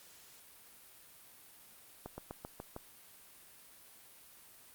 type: slowing click train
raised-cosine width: 1 ms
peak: -28 dBFS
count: 6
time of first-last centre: 2.06-2.764 s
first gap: 120 ms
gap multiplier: 1.08
effects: white hiss -58 dBFS RMS until 4.74 s + Opus 48 kbps